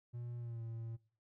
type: tone with pitch glide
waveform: triangle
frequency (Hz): 120 to 114.38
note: B2 to A#2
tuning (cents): -49 to -32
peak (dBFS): -40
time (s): 0.13-0.97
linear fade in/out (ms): 20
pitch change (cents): -83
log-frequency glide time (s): 0.38-0.62
effects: noise-tail reverb RT60 0.4 s tail -19 dB re dry